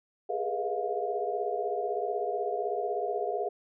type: tone cluster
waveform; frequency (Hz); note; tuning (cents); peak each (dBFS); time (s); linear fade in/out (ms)
sine; 406.8 / 422.8 / 484.1 / 643 / 706; G#4 / G#4 / B4 / E5 / F5; -36 / +31 / -35 / -43 / +19; -35 / -35 / -36 / -37 / -33; 0.29-3.49; 10
effects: none